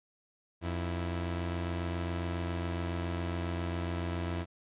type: tone pair together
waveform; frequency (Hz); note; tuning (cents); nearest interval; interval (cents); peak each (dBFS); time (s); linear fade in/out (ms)
sawtooth; 87.3 / 328.9; F2 / E4; 0 / -4; octave + major seventh; 2296; -29 / -36; 0.61-4.46; 50
effects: resampled to 8000 Hz